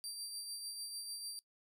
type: tone with tremolo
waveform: 25% pulse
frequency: 4699 Hz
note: D8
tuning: in tune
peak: -36 dBFS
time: 0.04-1.39 s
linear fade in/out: 0 ms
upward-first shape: triangle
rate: 6.7 Hz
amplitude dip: 45%
effects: noise-tail reverb RT60 0.1 s tail -20 dB re dry